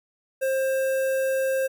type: tone with notch filter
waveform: square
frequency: 531 Hz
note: C5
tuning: 25 cents sharp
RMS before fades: -24 dBFS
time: 0.41-1.68 s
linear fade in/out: 20 ms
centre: 4300 Hz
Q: 0.66
effects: none